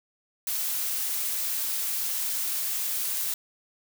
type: noise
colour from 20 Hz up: blue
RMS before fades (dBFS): -29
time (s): 0.47-3.34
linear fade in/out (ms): 2
effects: none